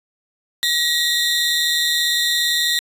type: tone cluster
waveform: 40% pulse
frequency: 1908 / 3581 / 3738 / 4042 Hz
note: A#6 / A7 / A#7 / B7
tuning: +40 / +30 / +4 / +39 cents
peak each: -21 dBFS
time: 0.63-2.79 s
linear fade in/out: 0 ms
effects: resampled to 32000 Hz